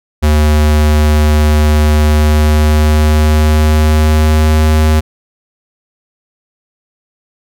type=tone with pitch glide; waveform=square; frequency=75.7 to 77.65 Hz; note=D#2 to D#2; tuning=-47 to -3 cents; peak=-7 dBFS; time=0.22-5.01 s; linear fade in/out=20 ms; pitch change=+44 cents; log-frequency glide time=2.04-4.63 s; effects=none